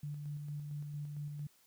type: tone with tremolo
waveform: sine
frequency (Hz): 146.83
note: D3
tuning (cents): 0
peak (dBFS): -38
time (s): 0.03-1.47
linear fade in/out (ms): 5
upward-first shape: square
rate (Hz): 4.4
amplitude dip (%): 30
effects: white hiss -68 dBFS RMS until 1.66 s